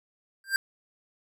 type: tone with exponential growth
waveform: square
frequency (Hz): 1583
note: G6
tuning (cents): +17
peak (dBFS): -19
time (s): 0.44-0.56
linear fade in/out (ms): 1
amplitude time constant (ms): 26
effects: none